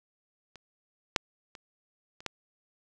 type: clicks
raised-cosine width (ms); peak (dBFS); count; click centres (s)
0.2; -30 / -6 / -28 / -30 / -15; 5; 0.557 / 1.162 / 1.552 / 2.205 / 2.263
effects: none